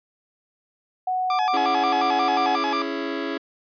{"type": "tone", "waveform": "sine", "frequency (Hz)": 740, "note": "F#5", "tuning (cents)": 0, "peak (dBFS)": -21, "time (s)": [1.07, 2.56], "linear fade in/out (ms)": 5}
{"type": "tone with vibrato", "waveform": "40% pulse", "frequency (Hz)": 1000, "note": "B5", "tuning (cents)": 21, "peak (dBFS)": -22, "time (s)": [1.3, 2.82], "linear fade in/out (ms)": 2, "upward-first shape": "square", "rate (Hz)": 5.6, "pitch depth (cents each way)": 290}
{"type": "chord", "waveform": "sawtooth", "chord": "C# minor", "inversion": "none", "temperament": "just", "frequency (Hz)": [277.2, 332.6, 415.8], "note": ["C#4", "E4", "G#4"], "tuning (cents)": [0, 16, 2], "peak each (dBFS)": [-25, -26, -27], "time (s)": [1.53, 3.38], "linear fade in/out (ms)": 10}
{"effects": ["resampled to 11025 Hz"]}